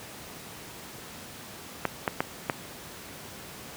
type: clicks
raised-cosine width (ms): 0.5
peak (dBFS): -9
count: 4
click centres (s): 1.853 / 2.078 / 2.205 / 2.498
effects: pink hiss -43 dBFS RMS until 3.76 s + high-pass 100 Hz 12 dB/octave